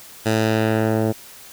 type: tone with low-pass filter sweep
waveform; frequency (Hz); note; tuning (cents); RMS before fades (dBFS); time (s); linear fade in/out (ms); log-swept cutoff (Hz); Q
10% pulse; 110; A2; 0; -19; 0.25-1.13; 20; 11000 to 650; 0.72
effects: white hiss -42 dBFS RMS until 1.52 s